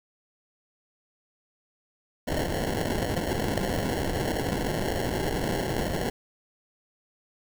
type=noise with sample-and-hold; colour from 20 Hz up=violet; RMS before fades=-28 dBFS; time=2.27-6.1 s; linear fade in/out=10 ms; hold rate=1225 Hz; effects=none